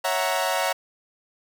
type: chord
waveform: sawtooth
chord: F# dominant seventh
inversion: second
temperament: equal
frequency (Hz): 554.4 / 659.3 / 740 / 932.3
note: C#5 / E5 / F#5 / A#5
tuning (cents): 0 / 0 / 0 / 0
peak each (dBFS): -24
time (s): 0.04-0.73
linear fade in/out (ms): 10
effects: none